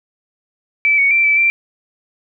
sine tone with pitch steps, 2314 / 2231 / 2348 / 2312 / 2354 Hz, D7 / C#7 / D7 / D7 / D7, -26 / +11 / -1 / -28 / +3 cents, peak -10 dBFS, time 0.85-1.5 s, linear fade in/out 0 ms, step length 130 ms, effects none

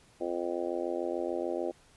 harmonic tone, 86.8 Hz, F2, 10 cents flat, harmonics 3 / 4 / 5 / 6 / 7 / 8 / 9, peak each -42 / -34 / -40 / -37 / -37 / -46 / -43 dBFS, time 0.2-1.72 s, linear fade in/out 20 ms, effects pink hiss -61 dBFS RMS until 1.96 s + resampled to 24000 Hz

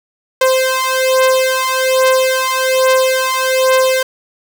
sawtooth beating tone pair, 520 / 521.2 Hz, C5 / C5, -11 / -7 cents, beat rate 1.2 Hz, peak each -10 dBFS, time 0.41-4.03 s, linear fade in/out 5 ms, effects none

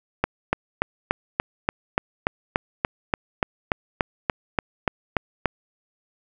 click train, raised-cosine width 0.5 ms, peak -4 dBFS, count 19, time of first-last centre 0.24-5.457 s, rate 3.45 Hz, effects none

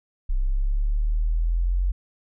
sine exponential sweep, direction up, 31.8 to 46.25 Hz, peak -19 dBFS, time 0.29-1.92 s, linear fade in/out 10 ms, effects none

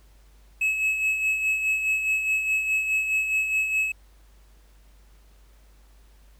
triangle tone with tremolo, 2580 Hz, E7, 38 cents flat, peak -18 dBFS, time 0.61-3.92 s, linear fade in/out 5 ms, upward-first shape sine, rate 4.8 Hz, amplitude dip 50%, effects added 50 Hz sine -51 dBFS peak until 6.39 s + pink hiss -62 dBFS RMS until 6.39 s

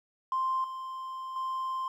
triangle tone with level steps, 1046.5 Hz, C6, in tune, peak -23 / -34 / -28 dBFS, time 0.32-1.88 s, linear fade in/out 2 ms, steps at 0.64 / 1.36 s, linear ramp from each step 2 ms, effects tanh soft clip ceiling -24 dBFS

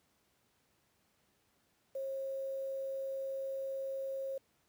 sine tone with quantisation, 539 Hz, C#5, 49 cents flat, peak -36 dBFS, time 1.95-4.38 s, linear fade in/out 5 ms, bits 10, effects pink hiss -74 dBFS RMS until 4.68 s + high-pass 80 Hz 12 dB/octave

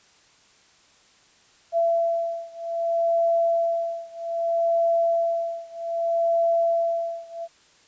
sine beating tone pair, 672 / 672.63 Hz, E5 / E5, +33 / +35 cents, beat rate 0.63 Hz, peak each -23 / -24 dBFS, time 1.72-7.48 s, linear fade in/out 50 ms, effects white hiss -57 dBFS RMS until 7.87 s + resampled to 16000 Hz

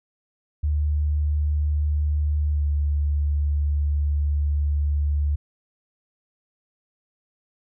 sine tone with pitch glide, 74.5 to 73.05 Hz, D2 to D2, +25 to -9 cents, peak -19 dBFS, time 0.63-5.36 s, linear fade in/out 10 ms, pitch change -34 cents, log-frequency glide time 2.51-2.63 s, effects none

